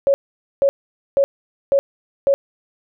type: tone bursts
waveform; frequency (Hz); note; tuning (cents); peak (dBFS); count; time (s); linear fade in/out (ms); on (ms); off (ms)
sine; 554.4; C#5; 0; -11; 5; 0.07-2.34; 0; 70; 480
effects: none